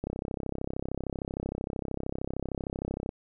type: click train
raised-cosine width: 2 ms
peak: -19 dBFS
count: 102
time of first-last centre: 0.04-3.091 s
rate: 33.1 Hz
effects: none